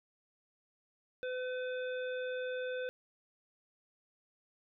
harmonic tone, 506 Hz, B4, 42 cents sharp, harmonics 1 / 3 / 5 / 7, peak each -36 / -43 / -51 / -52 dBFS, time 1.23-2.89 s, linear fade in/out 0 ms, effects none

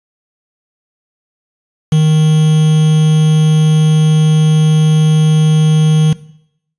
triangle tone with quantisation, 155.56 Hz, D#3, in tune, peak -4 dBFS, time 1.92-6.13 s, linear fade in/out 5 ms, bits 4, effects noise-tail reverb RT60 0.7 s tail -18 dB re dry + resampled to 22050 Hz

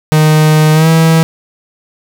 45% pulse tone with pitch glide, 154.6 to 162.19 Hz, D#3 to E3, -11 to -28 cents, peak -5 dBFS, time 0.12-1.23 s, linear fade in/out 0 ms, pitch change +83 cents, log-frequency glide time 0.73-0.88 s, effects 7-bit

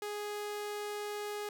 sawtooth tone, 415.3 Hz, G#4, in tune, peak -33 dBFS, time 0.02-1.49 s, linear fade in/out 2 ms, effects none

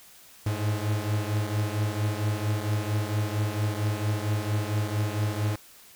45% pulse beating tone pair, 103.83 / 108.23 Hz, G#2 / A2, 0 / -28 cents, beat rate 4.4 Hz, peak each -27 / -30 dBFS, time 0.46-5.56 s, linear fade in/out 5 ms, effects white hiss -52 dBFS RMS until 5.95 s

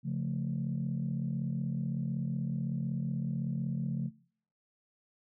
sine chord, Db augmented, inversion none, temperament equal, 138.59 / 174.61 / 220 Hz, Db3 / F3 / A3, 0 / 0 / 0 cents, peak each -33 / -35 / -37 dBFS, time 0.03-4.11 s, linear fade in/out 50 ms, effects noise-tail reverb RT60 0.6 s tail -24 dB re dry + tanh soft clip ceiling -24 dBFS

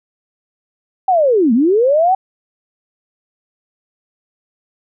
sine linear two-way sweep, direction down then up, 780 to 213.9 to 780 Hz, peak -9 dBFS, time 1.08-2.15 s, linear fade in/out 5 ms, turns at 1.53 s, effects none

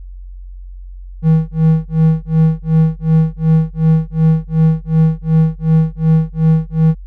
triangle tone with tremolo, 160 Hz, D#3, 49 cents sharp, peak -4 dBFS, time 1.22-6.95 s, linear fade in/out 50 ms, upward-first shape sine, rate 2.7 Hz, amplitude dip 100%, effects added 45 Hz sine -28 dBFS peak until 7.06 s

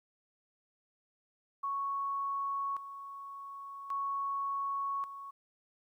sine tone with tremolo, 1108.7 Hz, C#6, in tune, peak -32 dBFS, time 1.63-5.31 s, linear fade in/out 10 ms, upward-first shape square, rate 0.44 Hz, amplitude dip 70%, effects 12-bit

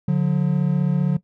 triangle tone pair together, 144.81 / 180.1 Hz, D3 / F#3, -24 / -46 cents, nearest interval major third, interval 378 cents, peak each -17 / -17 dBFS, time 0.08-1.17 s, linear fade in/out 5 ms, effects noise-tail reverb RT60 0.1 s tail -17 dB re dry

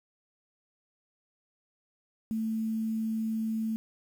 sine tone with quantisation, 221.6 Hz, A3, 13 cents sharp, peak -28 dBFS, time 2.31-3.76 s, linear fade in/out 0 ms, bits 9, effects none

